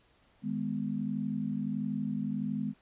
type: chord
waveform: sine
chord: G# minor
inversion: second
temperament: just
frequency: 155.74 / 207.7 / 249.2 Hz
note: D#3 / G#3 / B3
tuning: +2 / 0 / +16 cents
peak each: -38 / -33 / -35 dBFS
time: 0.42-2.74 s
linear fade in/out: 50 ms
effects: pink hiss -66 dBFS RMS until 2.81 s + resampled to 8000 Hz